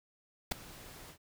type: noise with ADSR envelope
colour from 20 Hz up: pink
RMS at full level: -28 dBFS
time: 0.51-1.18 s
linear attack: 10 ms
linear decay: 5 ms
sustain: -23 dB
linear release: 83 ms
effects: none